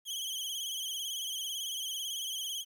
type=tone with vibrato; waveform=sawtooth; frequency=3165 Hz; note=G7; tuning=16 cents sharp; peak=-32 dBFS; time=0.05-2.65 s; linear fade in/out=50 ms; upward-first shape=sine; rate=18 Hz; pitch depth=81 cents each way; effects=11-bit